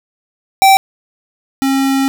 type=tone pair in turn; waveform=square; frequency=776 / 270.4 Hz; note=G5 / C#4; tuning=-18 / -43 cents; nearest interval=octave + tritone; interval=1825 cents; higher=first; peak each=-5 / -12 dBFS; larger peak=first; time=0.62-0.77 / 1.62-2.08 s; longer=second; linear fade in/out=0 ms; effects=7-bit